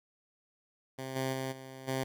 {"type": "tone with level steps", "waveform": "10% pulse", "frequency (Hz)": 132.1, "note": "C3", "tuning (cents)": 17, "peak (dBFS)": [-30, -23, -26, -37, -23], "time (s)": [0.98, 2.04], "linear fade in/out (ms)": 10, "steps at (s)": [1.15, 1.32, 1.51, 1.87], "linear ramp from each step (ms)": 20, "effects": []}